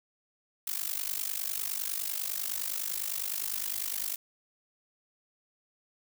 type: noise with amplitude modulation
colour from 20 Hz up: blue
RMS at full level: -30 dBFS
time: 0.67-4.16 s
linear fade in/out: 5 ms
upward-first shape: sine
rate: 49.9 Hz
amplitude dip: 90%
effects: none